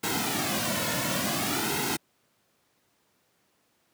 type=noise with flanger; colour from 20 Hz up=pink; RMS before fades=-28 dBFS; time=0.03-1.97 s; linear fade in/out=10 ms; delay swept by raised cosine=1.7 to 2.52 ms; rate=0.56 Hz; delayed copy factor=-0.75; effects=pink hiss -69 dBFS RMS until 3.93 s + high-pass 150 Hz 12 dB/octave